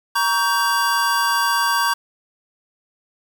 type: chord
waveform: square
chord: G diminished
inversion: first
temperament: just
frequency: 940.8 / 1128.9 / 1568 Hz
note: Bb5 / Db6 / G6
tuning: +16 / +31 / 0 cents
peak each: -22 dBFS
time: 0.15-1.94 s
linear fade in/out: 10 ms
effects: 7-bit